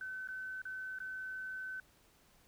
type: tone with dropouts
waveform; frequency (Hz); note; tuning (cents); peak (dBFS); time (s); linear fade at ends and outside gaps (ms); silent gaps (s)
sine; 1522; F#6; +48; -40; 0.01-1.8; 2; 0.275-0.286 / 0.618-0.653 / 0.987-1.002
effects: pink hiss -67 dBFS RMS until 2.47 s